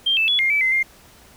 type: tone with pitch steps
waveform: triangle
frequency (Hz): 3176 / 2638 / 3398 / 2121 / 2306 / 2060 / 2112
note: G7 / E7 / G#7 / C7 / D7 / C7 / C7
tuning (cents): +22 / +1 / +39 / +23 / -32 / -28 / +16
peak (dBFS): -12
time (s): 0.06-0.83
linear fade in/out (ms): 10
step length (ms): 110
effects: tanh soft clip ceiling -14 dBFS + pink hiss -49 dBFS RMS until 1.36 s